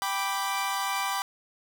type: chord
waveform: sawtooth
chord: G major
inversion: none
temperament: equal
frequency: 784 / 987.8 / 1174.7 Hz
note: G5 / B5 / D6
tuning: 0 / 0 / 0 cents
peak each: -28 dBFS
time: 0.02-1.22 s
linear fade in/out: 0 ms
effects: none